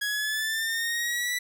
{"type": "exponential sweep", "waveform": "sawtooth", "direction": "up", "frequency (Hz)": [1661.2, 1975.5], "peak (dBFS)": -23, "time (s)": [0.01, 1.39], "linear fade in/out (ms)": 10, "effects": []}